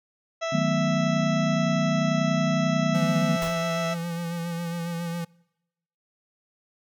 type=harmonic tone; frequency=659.3 Hz; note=E5; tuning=in tune; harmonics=1 / 2 / 3 / 4 / 5 / 6 / 8 / 9 / 10; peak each=-27 / -33 / -37 / -39 / -41 / -43 / -45 / -46 / -47 dBFS; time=0.41-3.95 s; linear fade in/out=20 ms
type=chord; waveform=sine; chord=B dominant seventh; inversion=first; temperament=equal with one note detuned; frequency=155.56 / 185 / 215.7 / 246.9 Hz; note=D#3 / F#3 / A3 / B3; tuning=0 / 0 / -34 / 0 cents; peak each=-26 / -27 / -28 / -28 dBFS; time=0.52-3.37 s; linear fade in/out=10 ms
type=tone with vibrato; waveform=square; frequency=169.9 Hz; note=F3; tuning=47 cents flat; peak=-29 dBFS; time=2.94-5.25 s; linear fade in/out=10 ms; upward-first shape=sine; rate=7.3 Hz; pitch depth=32 cents each way
type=noise with exponential decay; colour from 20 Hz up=pink; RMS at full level=-32 dBFS; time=3.42-3.72 s; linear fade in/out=0 ms; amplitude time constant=64 ms
effects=noise-tail reverb RT60 0.9 s tail -25 dB re dry